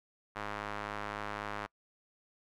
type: tone with band-pass filter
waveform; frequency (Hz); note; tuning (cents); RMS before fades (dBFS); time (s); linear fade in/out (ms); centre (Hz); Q
square; 51.91; G#1; 0; -40; 0.35-1.67; 20; 1300; 1.2
effects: noise-tail reverb RT60 0.1 s tail -25 dB re dry